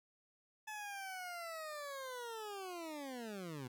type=linear sweep; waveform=20% pulse; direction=down; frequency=866 to 119.6 Hz; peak=-39 dBFS; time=0.67-3.68 s; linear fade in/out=10 ms; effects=none